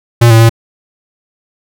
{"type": "tone with pitch steps", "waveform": "square", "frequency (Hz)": [117.9, 113.2, 114.5], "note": ["A#2", "A2", "A#2"], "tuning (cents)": [20, 50, -31], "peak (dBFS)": -3, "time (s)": [0.21, 0.495], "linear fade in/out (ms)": 10, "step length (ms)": 95, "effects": []}